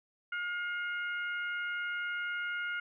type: harmonic tone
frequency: 712 Hz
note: F5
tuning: 33 cents sharp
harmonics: 2 / 3 / 4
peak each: -34 / -41 / -46 dBFS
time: 0.32-2.8 s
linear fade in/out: 5 ms
effects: none